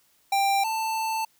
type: tone pair in turn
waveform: square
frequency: 790 / 886.7 Hz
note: G5 / A5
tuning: +13 / +13 cents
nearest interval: major second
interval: 200 cents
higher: second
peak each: -21 / -26 dBFS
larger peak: first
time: 0.32-0.64 / 0.64-1.25 s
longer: second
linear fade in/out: 5 ms
effects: white hiss -64 dBFS RMS until 1.39 s